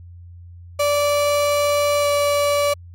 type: tone with pitch glide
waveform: 35% pulse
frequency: 581 to 577.3 Hz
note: D5 to D5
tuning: -19 to -30 cents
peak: -14 dBFS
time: 0.79-2.74 s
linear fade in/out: 10 ms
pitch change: -11 cents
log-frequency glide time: 2.01-2.06 s
effects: added 87 Hz sine -37 dBFS peak until 2.94 s + MP3 64 kbps